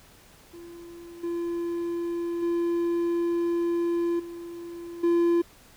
triangle tone with level steps, 342.1 Hz, F4, 36 cents flat, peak -39 / -25 / -21 / -34 / -17 dBFS, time 0.53-5.42 s, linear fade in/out 10 ms, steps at 1.23 / 2.42 / 4.19 / 5.03 s, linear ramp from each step 10 ms, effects pink hiss -54 dBFS RMS until 5.76 s

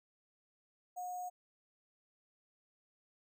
sine tone with sample-and-hold, 724 Hz, F#5, 38 cents flat, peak -39 dBFS, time 0.96-1.3 s, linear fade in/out 20 ms, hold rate 7350 Hz, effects none

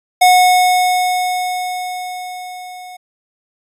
square tone with level ramp, 730 Hz, F#5, 24 cents flat, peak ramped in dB -6 to -32 dBFS, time 0.21-2.97 s, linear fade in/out 10 ms, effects resampled to 32000 Hz

